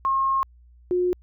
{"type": "tone pair in turn", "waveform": "sine", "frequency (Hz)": [1076, 359.7], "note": ["C6", "F#4"], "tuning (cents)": [48, -49], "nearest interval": "octave + perfect fifth", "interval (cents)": 1897, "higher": "first", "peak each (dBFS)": -19, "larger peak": "neither", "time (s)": [[0.05, 0.43], [0.91, 1.13]], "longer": "first", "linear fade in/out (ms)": 0, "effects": ["added 60 Hz sine -49 dBFS peak until 1.22 s"]}